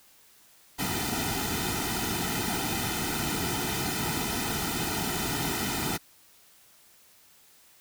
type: noise with comb filter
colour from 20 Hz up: pink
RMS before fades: -30 dBFS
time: 0.78-5.98 s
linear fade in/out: 20 ms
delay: 1.8 ms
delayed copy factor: -0.9
effects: white hiss -58 dBFS RMS until 7.8 s